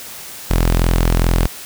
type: tone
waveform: sawtooth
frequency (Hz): 42.41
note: E1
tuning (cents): +50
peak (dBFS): -8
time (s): 0.5-1.47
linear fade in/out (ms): 10
effects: white hiss -33 dBFS RMS until 1.65 s